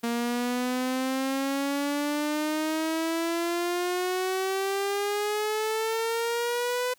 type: exponential sweep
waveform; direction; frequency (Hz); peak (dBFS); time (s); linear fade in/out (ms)
sawtooth; up; 233.1 to 502; -22; 0.03-6.94; 10
effects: white hiss -63 dBFS RMS until 6.98 s